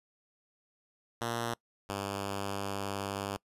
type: tone pair in turn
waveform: 5% pulse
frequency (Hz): 117.1 / 99.34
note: A#2 / G2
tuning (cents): +8 / +24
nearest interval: minor third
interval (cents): 284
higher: first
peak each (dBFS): -21 / -23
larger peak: first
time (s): 1.21-1.54 / 1.89-3.37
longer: second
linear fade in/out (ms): 5
effects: noise-tail reverb RT60 0.1 s tail -24 dB re dry + resampled to 32000 Hz